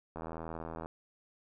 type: click train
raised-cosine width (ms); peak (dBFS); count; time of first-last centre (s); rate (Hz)
1; -27; 58; 0.16-0.859; 81.5
effects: none